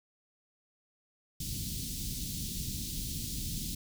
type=band-stop noise; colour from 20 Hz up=pink; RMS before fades=-37 dBFS; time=1.4-3.75 s; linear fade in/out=5 ms; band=250 to 3700 Hz; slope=24 dB/octave; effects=none